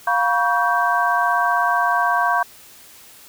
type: tone cluster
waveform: sine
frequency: 704 / 965 / 1121 / 1562 Hz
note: F5 / B5 / C#6 / G6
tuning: +14 / -40 / +19 / -7 cents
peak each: -21 dBFS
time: 0.07-2.43 s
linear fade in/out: 5 ms
effects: white hiss -45 dBFS RMS until 3.28 s